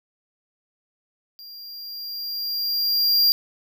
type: tone with level ramp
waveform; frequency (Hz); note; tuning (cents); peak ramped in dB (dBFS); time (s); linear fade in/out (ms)
square; 4774; D8; +28; -40 to -14; 1.39-3.32; 0
effects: none